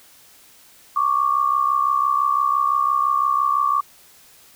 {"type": "tone pair together", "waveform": "sine", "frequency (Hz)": [1108.7, 1174.6], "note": ["C#6", "D6"], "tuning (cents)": [0, 0], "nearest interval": "minor second", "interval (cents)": 100, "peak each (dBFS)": -19, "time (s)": [0.96, 3.81], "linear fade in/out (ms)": 5, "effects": ["white hiss -50 dBFS RMS until 4.55 s"]}